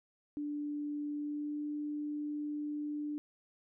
sine tone with pitch glide, 293.7 to 296.4 Hz, D4 to D4, 0 to +16 cents, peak -35 dBFS, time 0.37-3.18 s, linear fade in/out 0 ms, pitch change +16 cents, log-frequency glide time 1.13-1.62 s, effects none

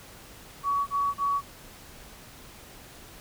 sine tone bursts, 1128 Hz, C#6, 30 cents sharp, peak -23 dBFS, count 3, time 0.63-1.416 s, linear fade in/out 50 ms, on 240 ms, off 33 ms, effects pink hiss -48 dBFS RMS until 3.2 s

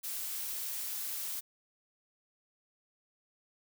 blue noise, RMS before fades -38 dBFS, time 0.03-1.41 s, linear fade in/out 20 ms, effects none

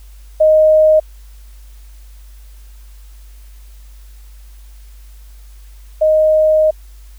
sine tone pair in turn, 622.3 / 622.3 Hz, D#5 / D#5, 0 / 0 cents, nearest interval unison, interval 0 cents, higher neither, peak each -6 / -8 dBFS, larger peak first, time 0.4-1 / 6.01-6.71 s, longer second, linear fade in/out 10 ms, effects added 50 Hz sine -35 dBFS peak until 7.18 s + white hiss -51 dBFS RMS until 7.18 s

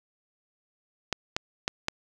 clicks, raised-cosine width 0.2 ms, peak -9 dBFS, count 4, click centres 1.127 / 1.365 / 1.679 / 1.884 s, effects none

